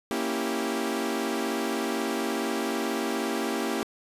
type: chord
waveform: sawtooth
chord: A# diminished seventh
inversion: none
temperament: equal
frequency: 233.1 / 277.2 / 329.6 / 392 Hz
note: A#3 / C#4 / E4 / G4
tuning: 0 / 0 / 0 / 0 cents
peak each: -28 / -29 / -29 / -28 dBFS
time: 0.11-3.83 s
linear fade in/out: 0 ms
effects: resampled to 32000 Hz